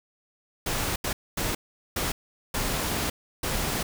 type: noise bursts at uneven times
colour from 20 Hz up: pink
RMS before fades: -28 dBFS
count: 6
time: 0.66-0.96 / 1.04-1.13 / 1.37-1.55 / 1.96-2.12 / 2.54-3.1 / 3.43-3.83 s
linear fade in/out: 5 ms
effects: none